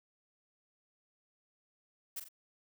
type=noise with echo; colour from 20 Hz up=blue; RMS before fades=-39 dBFS; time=2.16-2.2 s; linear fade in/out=10 ms; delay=44 ms; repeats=2; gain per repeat=-7 dB; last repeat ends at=2.288 s; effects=none